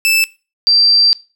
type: tone pair in turn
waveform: sawtooth / sine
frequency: 2637 / 4699 Hz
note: E7 / D8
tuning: 0 / 0 cents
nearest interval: minor seventh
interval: 1000 cents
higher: second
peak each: -7 dBFS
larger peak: neither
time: 0.05-0.24 / 0.67-1.13 s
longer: second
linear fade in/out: 0 ms
effects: noise-tail reverb RT60 0.3 s tail -20 dB re dry